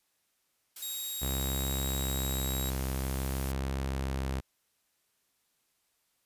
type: noise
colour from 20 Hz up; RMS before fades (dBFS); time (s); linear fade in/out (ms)
blue; -42; 0.76-3.52; 5
type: tone with pitch glide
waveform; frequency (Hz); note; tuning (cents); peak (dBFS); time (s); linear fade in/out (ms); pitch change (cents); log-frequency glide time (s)
5% pulse; 3783 to 3825; A#7 to A#7; +25 to +44; -28; 0.82-2.7; 5; +19; 0.95-2.52
type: tone with vibrato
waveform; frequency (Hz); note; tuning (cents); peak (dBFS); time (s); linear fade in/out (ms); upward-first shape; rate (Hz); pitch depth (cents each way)
sawtooth; 66.5; C2; +29; -27; 1.21-4.41; 20; triangle; 0.49; 19
effects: white hiss -75 dBFS RMS until 6.25 s + resampled to 32000 Hz